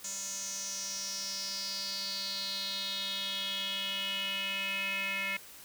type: tone with band-pass filter sweep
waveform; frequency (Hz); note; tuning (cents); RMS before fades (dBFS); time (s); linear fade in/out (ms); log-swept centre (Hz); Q
square; 195.9; G3; -1; -36; 0.04-5.37; 5; 6900 to 2300; 6
effects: white hiss -51 dBFS RMS until 5.64 s